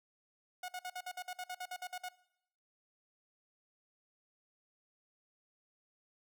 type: tone bursts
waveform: sawtooth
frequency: 728 Hz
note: F#5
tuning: 28 cents flat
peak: -36 dBFS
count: 14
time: 0.63-2.088 s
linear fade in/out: 5 ms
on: 54 ms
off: 54 ms
effects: noise-tail reverb RT60 0.8 s tail -20 dB re dry